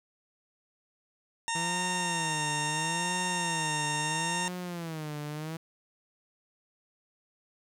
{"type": "harmonic tone", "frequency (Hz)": 919, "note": "A#5", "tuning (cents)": -25, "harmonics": [1, 2, 3, 4, 6, 7, 8, 9, 10], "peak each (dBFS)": [-33, -36, -38, -39, -41, -41, -42, -43, -43], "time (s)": [1.48, 4.48], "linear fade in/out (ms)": 0}
{"type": "tone with vibrato", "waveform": "sawtooth", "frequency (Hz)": 163.5, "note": "E3", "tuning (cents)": -14, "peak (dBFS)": -31, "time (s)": [1.55, 5.57], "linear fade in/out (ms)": 5, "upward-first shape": "sine", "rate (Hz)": 0.75, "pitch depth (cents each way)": 170}
{"effects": []}